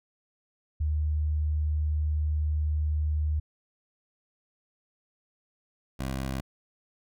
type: tone pair in turn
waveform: sine / 15% pulse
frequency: 76 / 66.18 Hz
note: D#2 / C2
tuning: -40 / +20 cents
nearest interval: major second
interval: 240 cents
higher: first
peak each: -24 dBFS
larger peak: neither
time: 0.8-3.4 / 5.99-6.41 s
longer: first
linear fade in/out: 10 ms
effects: none